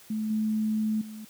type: tone with level steps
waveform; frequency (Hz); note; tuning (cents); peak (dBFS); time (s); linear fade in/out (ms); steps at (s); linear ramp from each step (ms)
sine; 216.5; A3; -28; -27 / -24 / -38; 0.1-1.25; 5; 0.3 / 1.01; 5
effects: white hiss -53 dBFS RMS until 1.29 s